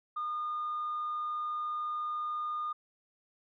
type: tone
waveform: sine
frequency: 1219 Hz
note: D#6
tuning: 36 cents flat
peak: -31 dBFS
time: 0.16-2.73 s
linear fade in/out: 10 ms
effects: tanh soft clip ceiling -29 dBFS